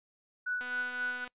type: tone with tremolo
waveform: sine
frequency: 1480 Hz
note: F#6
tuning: in tune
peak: -29 dBFS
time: 0.46-1.25 s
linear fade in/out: 10 ms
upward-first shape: triangle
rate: 3.8 Hz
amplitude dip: 70%
type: click train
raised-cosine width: 0.3 ms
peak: -30 dBFS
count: 167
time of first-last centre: 0.61-1.277 s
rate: 249 Hz
effects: noise-tail reverb RT60 0.1 s tail -24 dB re dry + resampled to 8000 Hz